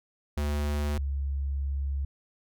square / sine tone pair in turn, 73.42 / 69.25 Hz, D2 / C#2, 0 / -1 cents, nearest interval minor second, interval 101 cents, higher first, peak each -27 dBFS, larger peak neither, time 0.37-0.98 / 0.98-2.05 s, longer second, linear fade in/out 5 ms, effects none

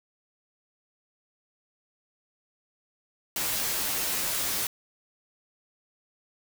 white noise with comb filter, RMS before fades -29 dBFS, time 3.36-4.67 s, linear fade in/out 2 ms, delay 12 ms, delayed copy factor -0.85, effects none

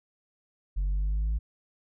sine exponential sweep, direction up, 46.06 to 55.1 Hz, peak -22 dBFS, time 0.76-1.39 s, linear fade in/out 20 ms, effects tanh soft clip ceiling -24 dBFS

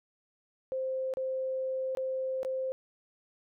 sine tone with dropouts, 523.3 Hz, C5, in tune, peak -30 dBFS, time 0.72-2.72 s, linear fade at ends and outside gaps 0 ms, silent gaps 1.138-1.171 / 1.95-1.972 / 2.431-2.449 s, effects none

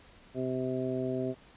harmonic tone, 128.9 Hz, C3, 26 cents flat, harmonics 1 / 2 / 3 / 4 / 5, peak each -38 / -34 / -34 / -42 / -37 dBFS, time 0.34-1.35 s, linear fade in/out 50 ms, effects pink hiss -57 dBFS RMS until 1.56 s + resampled to 8000 Hz

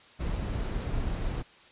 brown noise, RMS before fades -31 dBFS, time 0.19-1.43 s, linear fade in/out 20 ms, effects white hiss -55 dBFS RMS until 1.71 s + resampled to 8000 Hz

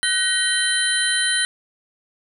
sine tone cluster, 1503 / 1886 / 3098 / 4016 / 9400 Hz, F#6 / A#6 / G7 / B7 / D9, +27 / +20 / -21 / +28 / +1 cents, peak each -24 dBFS, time 0.03-1.45 s, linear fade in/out 0 ms, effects none

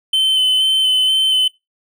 triangle tone with vibrato, 3060 Hz, G7, 42 cents flat, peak -10 dBFS, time 0.13-1.48 s, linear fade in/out 5 ms, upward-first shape square, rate 2.1 Hz, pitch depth 12 cents each way, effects noise-tail reverb RT60 0.2 s tail -21 dB re dry

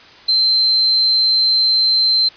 sine tone, 4111 Hz, C8, 31 cents flat, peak -11 dBFS, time 0.28-2.29 s, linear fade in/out 10 ms, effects white hiss -42 dBFS RMS until 2.36 s + resampled to 11025 Hz

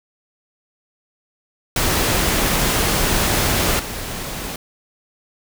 pink noise with level steps, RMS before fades -18 / -28 dBFS, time 1.76-4.56 s, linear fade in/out 2 ms, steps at 3.79 s, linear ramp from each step 5 ms, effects none

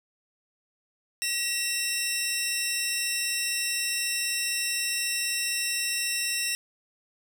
15% pulse tone pair together, 1917 / 2711 Hz, A#6 / E7, +48 / +48 cents, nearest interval tritone, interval 600 cents, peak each -27 / -20 dBFS, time 1.22-6.55 s, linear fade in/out 0 ms, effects none

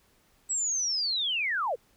sine linear sweep, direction down, 7890 to 410.9 Hz, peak -26 dBFS, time 0.49-1.76 s, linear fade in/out 20 ms, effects pink hiss -65 dBFS RMS until 1.96 s

